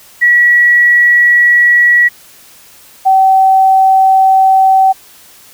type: tone pair in turn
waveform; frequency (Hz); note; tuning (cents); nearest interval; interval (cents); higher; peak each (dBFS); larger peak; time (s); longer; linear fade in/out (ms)
sine; 1930 / 765.9; B6 / G5; -40 / -40; octave + major third; 1600; first; -4; neither; 0.21-2.09 / 3.05-4.93; neither; 20
effects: white hiss -40 dBFS RMS until 5.53 s